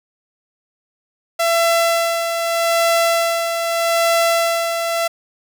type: tone with tremolo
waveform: sawtooth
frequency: 672 Hz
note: E5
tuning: 33 cents sharp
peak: -9 dBFS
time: 1.39-5.08 s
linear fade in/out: 10 ms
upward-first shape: sine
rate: 0.81 Hz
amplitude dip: 50%
effects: none